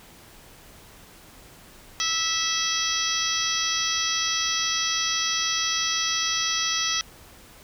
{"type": "harmonic tone", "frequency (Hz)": 654, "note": "E5", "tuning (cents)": -14, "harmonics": [2, 3, 4, 5, 6, 7, 8, 9], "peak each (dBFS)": [-32, -32, -34, -29, -32, -34, -30, -29], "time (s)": [2, 7.01], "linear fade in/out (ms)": 0, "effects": ["pink hiss -49 dBFS RMS until 7.63 s"]}